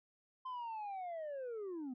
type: linear sweep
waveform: sine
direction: down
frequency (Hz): 1042 to 240.2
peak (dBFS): -38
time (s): 0.45-1.94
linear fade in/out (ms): 10
effects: tanh soft clip ceiling -40 dBFS